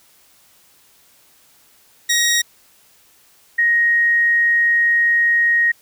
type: tone pair in turn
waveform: 15% pulse / sine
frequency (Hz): 1887 / 1875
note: A#6 / A#6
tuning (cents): +21 / +10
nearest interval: unison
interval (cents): 11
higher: first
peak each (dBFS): -8 / -12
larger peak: first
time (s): 2.09-2.42 / 3.58-5.72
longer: second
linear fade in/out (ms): 10
effects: white hiss -53 dBFS RMS until 5.81 s